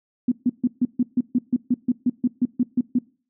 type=tone bursts; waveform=sine; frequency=246.9 Hz; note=B3; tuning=in tune; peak=-15 dBFS; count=16; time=0.28-2.988 s; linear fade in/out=5 ms; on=38 ms; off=140 ms; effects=noise-tail reverb RT60 0.4 s tail -22 dB re dry